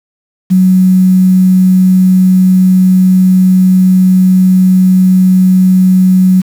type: tone with quantisation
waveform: sine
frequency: 185.6 Hz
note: F#3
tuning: 6 cents sharp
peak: -3 dBFS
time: 0.5-6.42 s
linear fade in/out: 20 ms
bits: 5
effects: none